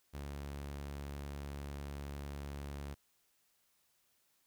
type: tone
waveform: sawtooth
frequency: 71 Hz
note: C#2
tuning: 42 cents sharp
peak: -38 dBFS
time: 0.13-2.95 s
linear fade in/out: 20 ms
effects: white hiss -75 dBFS RMS until 4.46 s